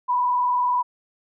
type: tone with vibrato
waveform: sine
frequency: 987.8 Hz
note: B5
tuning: in tune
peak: -18 dBFS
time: 0.08-0.83 s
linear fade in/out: 20 ms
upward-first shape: sine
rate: 20 Hz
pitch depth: 43 cents each way
effects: none